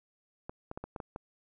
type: clicks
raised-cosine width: 1 ms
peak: -25 dBFS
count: 7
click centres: 0.495 / 0.714 / 0.775 / 0.84 / 0.962 / 1.002 / 1.161 s
effects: none